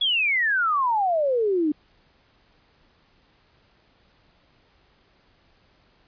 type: exponential sweep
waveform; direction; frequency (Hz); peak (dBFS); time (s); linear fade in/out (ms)
sine; down; 3422 to 290; -19; 0.01-1.72; 5
effects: pink hiss -61 dBFS RMS until 6.07 s + resampled to 11025 Hz